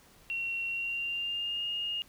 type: tone with pitch glide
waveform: sine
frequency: 2735 to 2843 Hz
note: F7 to F7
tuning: -37 to +30 cents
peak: -31 dBFS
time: 0.3-2.02 s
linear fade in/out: 0 ms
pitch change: +67 cents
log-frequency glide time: 0.67-1.66 s
effects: pink hiss -59 dBFS RMS until 2.08 s